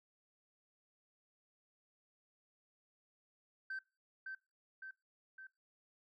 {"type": "tone with echo", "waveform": "sine", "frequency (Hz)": 1549, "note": "G6", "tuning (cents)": -21, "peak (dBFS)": -38, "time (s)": [3.7, 3.79], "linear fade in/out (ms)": 5, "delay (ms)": 560, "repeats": 3, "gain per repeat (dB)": -4, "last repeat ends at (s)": 5.47, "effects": ["noise-tail reverb RT60 0.3 s tail -24 dB re dry", "tanh soft clip ceiling -38 dBFS"]}